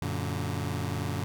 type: chord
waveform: sawtooth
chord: Gb augmented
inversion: none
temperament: just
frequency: 92.5 / 115.62 / 144.53 Hz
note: Gb2 / Bb2 / D3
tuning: 0 / -14 / -27 cents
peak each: -29 / -31 / -30 dBFS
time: 0.02-1.24 s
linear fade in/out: 0 ms
effects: none